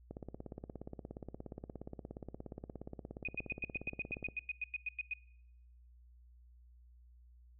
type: click train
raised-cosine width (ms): 2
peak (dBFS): -31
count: 72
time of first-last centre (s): 0.11-4.286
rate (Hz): 17
type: tone bursts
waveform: sine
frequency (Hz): 2489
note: D#7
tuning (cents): 0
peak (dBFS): -35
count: 16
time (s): 3.25-5.136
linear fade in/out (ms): 2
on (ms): 26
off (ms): 98
effects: noise-tail reverb RT60 0.9 s tail -23 dB re dry + added 60 Hz sine -58 dBFS peak until 7.59 s